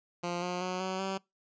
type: tone with pitch steps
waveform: 10% pulse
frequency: 174.61 / 178.9 / 183.29 / 187.79 / 192.4 Hz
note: F3 / F3 / F#3 / F#3 / G3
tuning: 0 / +42 / -16 / +26 / -32 cents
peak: -24 dBFS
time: 0.23-1.18 s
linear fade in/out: 10 ms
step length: 190 ms
effects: noise-tail reverb RT60 0.2 s tail -24 dB re dry + resampled to 16000 Hz